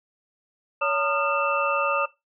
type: tone cluster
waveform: sine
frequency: 563 / 911 / 1222 / 1390 / 2664 Hz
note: C#5 / A#5 / D#6 / F6 / E7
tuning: +27 / -40 / -32 / -9 / +18 cents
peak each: -26 / -30 / -25 / -31 / -28 dBFS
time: 0.81-2.06 s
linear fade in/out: 10 ms
effects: noise-tail reverb RT60 0.2 s tail -18 dB re dry